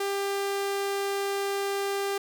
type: tone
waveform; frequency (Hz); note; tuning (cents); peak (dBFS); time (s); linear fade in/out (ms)
sawtooth; 397.3; G4; +23; -23; 0-2.18; 5
effects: none